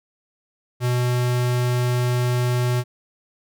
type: tone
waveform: square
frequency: 123.47 Hz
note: B2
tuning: in tune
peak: -19 dBFS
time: 0.8-2.84 s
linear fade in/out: 50 ms
effects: none